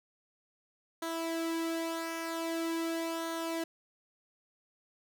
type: tone with flanger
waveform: sawtooth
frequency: 329.6 Hz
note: E4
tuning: in tune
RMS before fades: -35 dBFS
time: 1.02-3.64 s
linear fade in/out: 5 ms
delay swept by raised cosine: 0.39 to 2.79 ms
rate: 0.44 Hz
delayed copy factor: -0.55
effects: none